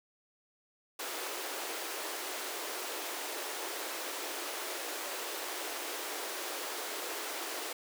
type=high-pass noise; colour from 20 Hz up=pink; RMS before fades=-39 dBFS; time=0.99-7.73 s; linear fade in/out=5 ms; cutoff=320 Hz; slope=48 dB/octave; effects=none